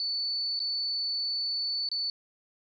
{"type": "tone with dropouts", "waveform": "sine", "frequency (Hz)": 4481, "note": "C#8", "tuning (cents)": 18, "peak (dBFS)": -28, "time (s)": [0, 2.1], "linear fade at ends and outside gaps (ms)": 1, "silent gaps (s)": [[0.592, 0.601], [1.889, 1.915]], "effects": []}